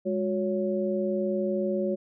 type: tone cluster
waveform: sine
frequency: 205.4 / 364.7 / 558 Hz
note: G#3 / F#4 / C#5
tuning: -19 / -25 / +11 cents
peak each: -29 dBFS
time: 0.05-1.96 s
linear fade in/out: 20 ms
effects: none